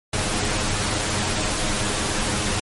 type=noise with comb filter; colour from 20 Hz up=pink; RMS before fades=-23 dBFS; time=0.13-2.6 s; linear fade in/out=5 ms; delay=9.6 ms; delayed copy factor=+0.75; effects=MP3 48 kbps